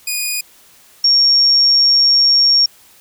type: tone pair in turn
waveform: 10% pulse / sine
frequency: 2466 / 5536 Hz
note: D#7 / F8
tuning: -16 / -16 cents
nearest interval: octave + major second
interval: 1400 cents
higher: second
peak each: -9 / -8 dBFS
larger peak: second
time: 0.07-0.41 / 1.04-2.66 s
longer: second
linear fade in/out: 5 ms
effects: white hiss -47 dBFS RMS until 3 s